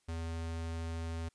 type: tone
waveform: square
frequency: 82.41 Hz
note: E2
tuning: in tune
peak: -37 dBFS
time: 0.08-1.29 s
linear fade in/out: 10 ms
effects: white hiss -75 dBFS RMS until 1.34 s + resampled to 22050 Hz